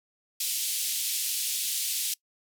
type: band-pass noise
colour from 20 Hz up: white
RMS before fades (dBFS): -30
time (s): 0.4-2.14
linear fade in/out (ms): 5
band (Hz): 2800 to 14000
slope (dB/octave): 24
effects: noise-tail reverb RT60 0.1 s tail -23 dB re dry